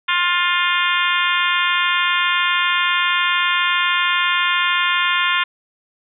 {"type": "harmonic tone", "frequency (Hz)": 352.6, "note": "F4", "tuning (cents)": 17, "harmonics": [3, 4, 5, 6, 7, 8, 9, 10], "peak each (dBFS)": [-21, -22, -23, -24, -24, -25, -26, -26], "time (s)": [0.08, 5.44], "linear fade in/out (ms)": 10, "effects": []}